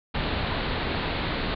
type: low-pass noise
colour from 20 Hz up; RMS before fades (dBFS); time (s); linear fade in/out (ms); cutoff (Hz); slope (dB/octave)
pink; -28; 0.14-1.55; 10; 4400; 96
effects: none